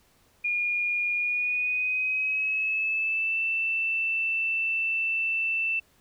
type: tone with pitch glide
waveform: sine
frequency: 2429 to 2664 Hz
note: D#7 to E7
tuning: -42 to +18 cents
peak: -24 dBFS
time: 0.44-5.8 s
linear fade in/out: 10 ms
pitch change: +160 cents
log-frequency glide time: 1.16-3.39 s
effects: pink hiss -63 dBFS RMS until 6 s